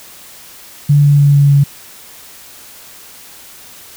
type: tone with pitch steps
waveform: sine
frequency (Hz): 144.8 / 143.88 / 142.97 / 142.07 / 141.17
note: D3 / D3 / D3 / C#3 / C#3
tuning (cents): -24 / -35 / -46 / +43 / +32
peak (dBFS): -5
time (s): 0.89-1.64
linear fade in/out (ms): 10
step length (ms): 150
effects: white hiss -37 dBFS RMS until 3.96 s